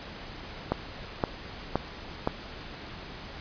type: click train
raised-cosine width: 1 ms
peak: -10 dBFS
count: 4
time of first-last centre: 0.72-2.274 s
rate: 1.93 Hz
effects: pink hiss -42 dBFS RMS until 3.4 s + resampled to 11025 Hz